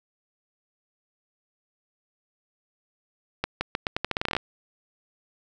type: accelerating click train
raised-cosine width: 0.3 ms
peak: -9 dBFS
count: 15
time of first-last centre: 3.44-4.366 s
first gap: 170 ms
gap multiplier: 0.83
effects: none